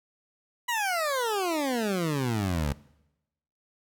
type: exponential sweep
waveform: 20% pulse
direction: down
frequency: 992 to 67.4 Hz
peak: -21 dBFS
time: 0.68-2.73 s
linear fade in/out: 10 ms
effects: noise-tail reverb RT60 0.9 s tail -21 dB re dry